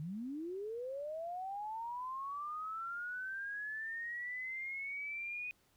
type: linear sweep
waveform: sine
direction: up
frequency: 143.6 to 2489 Hz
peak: -39 dBFS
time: 0-5.51 s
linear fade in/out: 0 ms
effects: pink hiss -72 dBFS RMS until 5.76 s